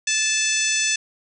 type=harmonic tone; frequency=874 Hz; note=A5; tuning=12 cents flat; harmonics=2 / 3 / 4 / 5 / 6 / 7 / 8 / 9 / 10; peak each=-28 / -24 / -28 / -32 / -29 / -24 / -31 / -29 / -38 dBFS; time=0.07-0.96 s; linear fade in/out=5 ms; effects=none

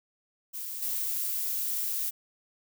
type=noise with level steps; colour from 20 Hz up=violet; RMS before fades=-37 / -31 dBFS; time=0.53-2.11 s; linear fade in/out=20 ms; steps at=0.82 s; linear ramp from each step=5 ms; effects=none

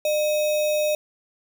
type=tone with sample-and-hold; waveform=sine; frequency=605 Hz; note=D#5; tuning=49 cents flat; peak=-19 dBFS; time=0.05-0.95 s; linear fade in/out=2 ms; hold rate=3150 Hz; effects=none

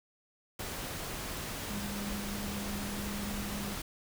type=tone in noise; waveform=sine; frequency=203.2 Hz; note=G#3; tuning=38 cents flat; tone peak=-38 dBFS; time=1.7-3.74 s; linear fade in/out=5 ms; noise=pink; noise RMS=-39 dBFS; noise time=0.59-3.82 s; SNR=-2 dB; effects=none

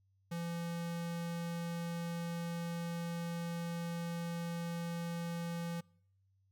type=tone; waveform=square; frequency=169.7 Hz; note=F3; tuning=49 cents flat; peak=-38 dBFS; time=0.31-5.81 s; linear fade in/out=10 ms; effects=noise-tail reverb RT60 0.7 s tail -26 dB re dry + added 96 Hz sine -70 dBFS peak until 6.51 s

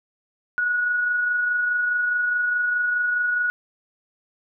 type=tone with amplitude modulation; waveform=sine; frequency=1460 Hz; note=F#6; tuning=24 cents flat; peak=-18 dBFS; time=0.58-3.5 s; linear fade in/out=0 ms; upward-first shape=sine; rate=24.8 Hz; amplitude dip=30%; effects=none

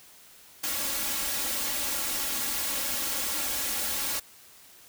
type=noise with comb filter; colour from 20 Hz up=white; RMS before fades=-30 dBFS; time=0.63-4.2 s; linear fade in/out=10 ms; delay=3.6 ms; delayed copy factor=+0.9; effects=white hiss -53 dBFS RMS until 4.88 s

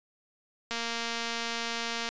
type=click train; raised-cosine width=0.2 ms; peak=-16 dBFS; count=321; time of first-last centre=0.71-2.089 s; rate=232 Hz; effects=resampled to 16000 Hz

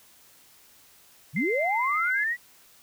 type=linear sweep; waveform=sine; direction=up; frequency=114.7 to 1974 Hz; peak=-24 dBFS; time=1.33-2.37 s; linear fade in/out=50 ms
type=tone with vibrato; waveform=sine; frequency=2076 Hz; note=C7; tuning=14 cents flat; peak=-27 dBFS; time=1.36-2.24 s; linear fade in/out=5 ms; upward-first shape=triangle; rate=8.8 Hz; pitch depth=13 cents each way
effects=white hiss -56 dBFS RMS until 2.82 s

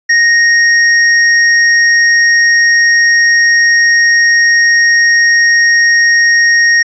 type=tone; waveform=square; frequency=1864.7 Hz; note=A#6; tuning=in tune; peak=-6 dBFS; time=0.09-6.83 s; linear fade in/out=10 ms; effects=resampled to 16000 Hz

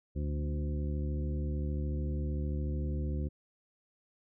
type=harmonic tone with a mistuned harmonic; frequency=73.42 Hz; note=D2; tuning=in tune; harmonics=1 / 2 / 3 / 4 / 5 / 7; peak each=-32 / -38 / -42 / -44 / -46 / -49 dBFS; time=0.15-3.29 s; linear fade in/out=20 ms; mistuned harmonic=2; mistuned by=+15 cents; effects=none

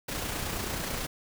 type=noise with amplitude modulation; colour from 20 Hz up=pink; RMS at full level=-32 dBFS; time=0.08-1.07 s; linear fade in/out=10 ms; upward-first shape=sine; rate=29.2 Hz; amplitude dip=35%; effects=none

